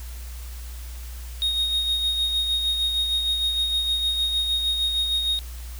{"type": "tone with tremolo", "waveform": "triangle", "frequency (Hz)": 3729, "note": "A#7", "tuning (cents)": 0, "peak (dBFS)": -18, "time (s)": [1.42, 5.39], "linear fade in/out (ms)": 0, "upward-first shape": "sine", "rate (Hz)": 6.5, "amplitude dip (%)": 40, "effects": ["added 60 Hz sine -33 dBFS peak until 5.79 s", "white hiss -45 dBFS RMS until 5.79 s"]}